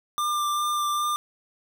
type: tone with vibrato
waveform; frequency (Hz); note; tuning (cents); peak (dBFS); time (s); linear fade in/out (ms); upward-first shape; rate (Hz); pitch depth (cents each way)
square; 1191; D6; +24; -24; 0.18-1.16; 0; sine; 2.5; 13
effects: none